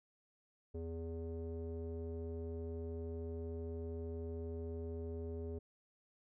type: tone with low-pass filter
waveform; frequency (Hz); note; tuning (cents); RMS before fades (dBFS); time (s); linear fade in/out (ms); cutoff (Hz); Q
square; 82.41; E2; 0; -43; 0.74-5.59; 10; 450; 4.3
effects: none